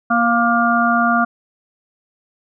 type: harmonic tone with a mistuned harmonic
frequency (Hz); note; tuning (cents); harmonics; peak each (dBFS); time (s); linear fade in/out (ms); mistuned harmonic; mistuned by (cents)
235.9; A#3; +21; 1 / 3 / 5 / 6; -18 / -18 / -18 / -18; 0.1-1.25; 10; 3; -21
effects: none